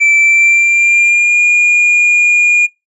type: tone with pitch glide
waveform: triangle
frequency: 2328 to 2428 Hz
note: D7 to D#7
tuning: -16 to -43 cents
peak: -5 dBFS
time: 0-2.67 s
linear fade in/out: 20 ms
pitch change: +73 cents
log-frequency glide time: 0.18-1.41 s
effects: noise-tail reverb RT60 0.2 s tail -20 dB re dry + resampled to 22050 Hz